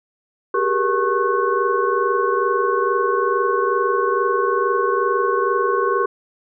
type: tone cluster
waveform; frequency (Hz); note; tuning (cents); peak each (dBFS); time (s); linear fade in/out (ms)
sine; 387.9 / 410.2 / 474.1 / 1092 / 1502; G4 / G#4 / A#4 / C#6 / F#6; -18 / -21 / +29 / -26 / +26; -22 / -24 / -22 / -20 / -27; 0.54-6.06; 5
effects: none